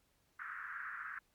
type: band-pass noise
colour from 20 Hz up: white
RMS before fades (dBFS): -45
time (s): 0.39-1.19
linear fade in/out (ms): 5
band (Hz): 1300 to 1700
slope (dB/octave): 48
effects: pink hiss -75 dBFS RMS until 1.34 s + MP3 96 kbps